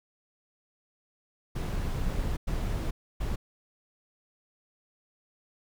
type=noise bursts at uneven times; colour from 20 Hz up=brown; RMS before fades=-30 dBFS; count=3; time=1.55-2.37 / 2.47-2.91 / 3.2-3.36 s; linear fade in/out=10 ms; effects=none